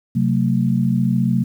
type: chord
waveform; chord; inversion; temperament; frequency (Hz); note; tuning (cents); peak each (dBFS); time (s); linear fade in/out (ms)
sine; F# diminished; second; equal with one note detuned; 130.81 / 185 / 224.6; C3 / F#3 / A3; 0 / 0 / +36; -19; 0.15-1.44; 10
effects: 8-bit